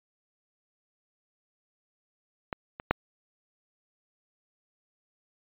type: clicks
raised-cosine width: 0.5 ms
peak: -16 / -23 / -6 dBFS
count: 3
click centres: 2.528 / 2.799 / 2.91 s
effects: resampled to 8000 Hz